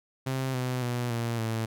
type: tone with pitch steps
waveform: sawtooth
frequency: 131.9 / 126.75 / 121.79 / 117.04 / 112.46 Hz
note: C3 / B2 / B2 / A#2 / A2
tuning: +14 / +45 / -24 / +7 / +38 cents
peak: -24 dBFS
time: 0.26-1.66 s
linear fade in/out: 10 ms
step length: 280 ms
effects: none